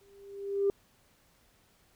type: tone with exponential growth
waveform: sine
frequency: 398.2 Hz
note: G4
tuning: 27 cents sharp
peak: -21 dBFS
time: 0.01-0.7 s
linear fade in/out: 1 ms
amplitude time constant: 150 ms
effects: tanh soft clip ceiling -18 dBFS + pink hiss -66 dBFS RMS until 1.95 s